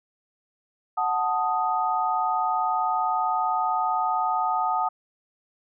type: chord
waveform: sine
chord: D# diminished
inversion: first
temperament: equal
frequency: 740 / 880 / 1244.5 Hz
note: F#5 / A5 / D#6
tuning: 0 / 0 / 0 cents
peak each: -26 dBFS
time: 0.97-4.89 s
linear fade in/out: 10 ms
effects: none